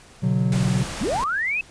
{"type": "chord", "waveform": "triangle", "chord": "B minor", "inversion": "none", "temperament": "equal with one note detuned", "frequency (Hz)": [123.47, 143.73, 185], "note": ["B2", "D3", "F#3"], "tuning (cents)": [0, -37, 0], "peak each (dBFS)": [-20, -22, -20], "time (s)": [0.22, 0.84], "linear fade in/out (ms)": 20}
{"type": "noise", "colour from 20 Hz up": "pink", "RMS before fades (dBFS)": -31, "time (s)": [0.52, 1.24], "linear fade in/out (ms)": 2}
{"type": "linear sweep", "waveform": "sine", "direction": "up", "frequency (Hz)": [164.81, 2637], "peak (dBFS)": -21, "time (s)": [1.01, 1.61], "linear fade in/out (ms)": 2}
{"effects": ["pink hiss -48 dBFS RMS until 1.7 s", "resampled to 22050 Hz"]}